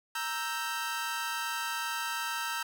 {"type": "chord", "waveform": "sawtooth", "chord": "E diminished", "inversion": "second", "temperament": "equal", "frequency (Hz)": [932.3, 1318.5, 1568], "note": ["Bb5", "E6", "G6"], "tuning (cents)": [0, 0, 0], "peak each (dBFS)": -33, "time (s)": [0.15, 2.63], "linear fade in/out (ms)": 5, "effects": []}